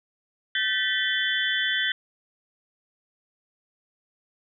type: tone cluster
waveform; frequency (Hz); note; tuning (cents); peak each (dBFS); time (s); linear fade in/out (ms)
sine; 1538 / 1765 / 1959 / 3082 / 3451; G6 / A6 / B6 / G7 / A7; -33 / +5 / -15 / -30 / -34; -29; 0.55-1.92; 2
effects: none